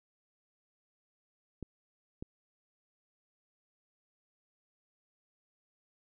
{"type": "clicks", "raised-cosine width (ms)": 3, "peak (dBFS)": -27, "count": 2, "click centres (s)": [1.627, 2.225], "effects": []}